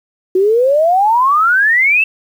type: exponential sweep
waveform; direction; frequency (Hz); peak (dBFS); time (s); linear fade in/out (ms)
sine; up; 363.1 to 2700; -8; 0.35-2.04; 5
effects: 7-bit